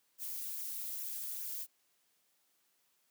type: noise with flanger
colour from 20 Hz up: violet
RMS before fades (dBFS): -41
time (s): 0.18-1.67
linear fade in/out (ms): 50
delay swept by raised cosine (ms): 0.22 to 4.02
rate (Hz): 2.4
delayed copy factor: -0.6
effects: white hiss -75 dBFS RMS until 3.1 s + high-pass 150 Hz 12 dB/octave